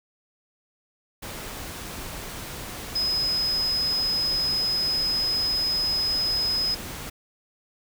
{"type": "tone in noise", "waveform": "sine", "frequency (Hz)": 5060, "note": "D#8", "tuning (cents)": 28, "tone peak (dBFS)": -22, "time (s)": [2.95, 6.75], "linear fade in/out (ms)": 10, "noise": "pink", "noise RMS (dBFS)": -36, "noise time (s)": [1.22, 7.1], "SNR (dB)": 11, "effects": []}